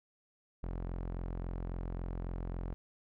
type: tone with low-pass filter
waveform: sawtooth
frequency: 43.65 Hz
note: F1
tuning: in tune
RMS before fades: -39 dBFS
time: 0.63-2.74 s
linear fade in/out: 0 ms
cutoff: 1200 Hz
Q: 0.58
effects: none